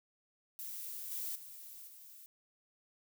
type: noise with level steps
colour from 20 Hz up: violet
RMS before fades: -44 / -40 / -51 / -55 dBFS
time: 0.59-2.26 s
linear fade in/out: 0 ms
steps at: 1.11 / 1.35 / 1.87 s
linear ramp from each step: 10 ms
effects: none